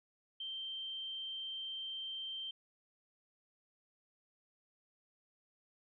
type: tone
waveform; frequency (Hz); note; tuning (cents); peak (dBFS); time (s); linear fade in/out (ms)
sine; 3136; G7; 0; -40; 0.4-2.51; 5
effects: none